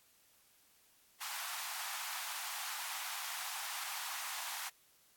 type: high-pass noise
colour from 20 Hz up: pink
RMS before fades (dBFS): -42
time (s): 1.2-4.7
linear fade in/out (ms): 20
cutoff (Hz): 780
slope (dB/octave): 48
effects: white hiss -68 dBFS RMS until 5.16 s + AAC 64 kbps